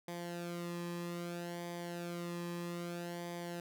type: tone with flanger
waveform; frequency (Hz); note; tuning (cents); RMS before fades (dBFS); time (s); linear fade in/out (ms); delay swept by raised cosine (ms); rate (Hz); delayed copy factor
sawtooth; 173; F3; -16; -42; 0.08-3.6; 2; 0.73 to 1.4; 0.62; -0.7
effects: none